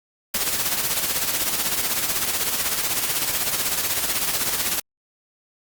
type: noise with tremolo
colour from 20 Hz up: white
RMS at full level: -21 dBFS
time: 0.34-4.8 s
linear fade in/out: 5 ms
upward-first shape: sine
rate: 16 Hz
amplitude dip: 55%
effects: Opus 48 kbps